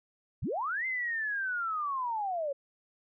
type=linear two-way sweep; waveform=sine; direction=up then down; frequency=56.5 to 2093 to 538 Hz; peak=-30 dBFS; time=0.42-2.53 s; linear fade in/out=10 ms; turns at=0.86 s; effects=none